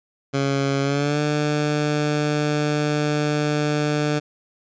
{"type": "tone with pitch glide", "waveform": "15% pulse", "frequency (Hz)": [138.3, 149.08], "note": ["C#3", "D3"], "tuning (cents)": [-4, 26], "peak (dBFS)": -13, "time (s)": [0.33, 4.2], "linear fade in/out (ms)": 20, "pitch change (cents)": 130, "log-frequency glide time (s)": [0.82, 1.2], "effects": ["resampled to 16000 Hz"]}